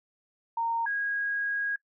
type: tone pair in turn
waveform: sine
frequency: 922 / 1642.8 Hz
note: A#5 / G#6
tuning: -19 / -19 cents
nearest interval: minor seventh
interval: 1000 cents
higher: second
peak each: -26 / -27 dBFS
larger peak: first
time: 0.57-0.86 / 0.86-1.76 s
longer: second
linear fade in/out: 5 ms
effects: noise-tail reverb RT60 0.1 s tail -19 dB re dry